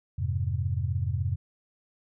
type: chord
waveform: sine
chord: F minor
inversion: none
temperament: equal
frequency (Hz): 87.31 / 103.83 / 130.81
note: F2 / Ab2 / C3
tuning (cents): 0 / 0 / 0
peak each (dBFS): -29 / -30 / -31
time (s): 0.18-1.36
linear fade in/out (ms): 10
effects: none